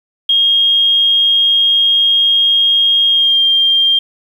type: tone with pitch glide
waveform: sine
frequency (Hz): 3248 to 3194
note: G#7 to G7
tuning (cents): -39 to +32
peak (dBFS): -8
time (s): 0.29-3.99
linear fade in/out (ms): 5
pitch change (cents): -29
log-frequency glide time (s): 3.08-3.42
effects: 7-bit